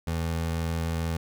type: tone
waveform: 25% pulse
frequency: 82.41 Hz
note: E2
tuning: in tune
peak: -23 dBFS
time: 0.07-1.17 s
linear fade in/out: 5 ms
effects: none